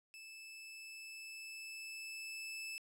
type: tone with level ramp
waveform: sawtooth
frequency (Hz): 2625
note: E7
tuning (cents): -8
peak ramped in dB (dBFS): -48 to -39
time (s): 0.14-2.78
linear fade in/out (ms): 0
effects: low-pass 12000 Hz 12 dB/octave